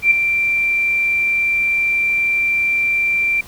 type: tone with ADSR envelope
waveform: sine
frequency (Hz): 2356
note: D7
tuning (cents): +5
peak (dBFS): -6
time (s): 0.02-3.41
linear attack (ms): 90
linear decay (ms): 7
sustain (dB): -8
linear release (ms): 5
effects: pink hiss -40 dBFS RMS until 3.47 s